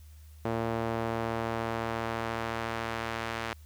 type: tone with band-pass filter sweep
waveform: sawtooth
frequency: 114.2 Hz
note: A#2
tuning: 35 cents flat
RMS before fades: -33 dBFS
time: 0.45-3.53 s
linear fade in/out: 0 ms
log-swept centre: 590 to 1800 Hz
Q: 0.73
effects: added 76 Hz sine -48 dBFS peak until 3.65 s + white hiss -63 dBFS RMS until 3.65 s